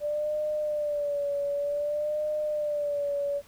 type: tone with vibrato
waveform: sine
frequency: 587.3 Hz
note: D5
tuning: in tune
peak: -26 dBFS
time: 0-3.42 s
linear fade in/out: 50 ms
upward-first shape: sine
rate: 0.54 Hz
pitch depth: 55 cents each way
effects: pink hiss -56 dBFS RMS until 3.47 s